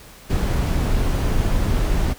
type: noise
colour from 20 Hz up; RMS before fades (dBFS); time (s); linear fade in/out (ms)
brown; -19; 0.29-2.14; 20
effects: pink hiss -44 dBFS RMS until 2.18 s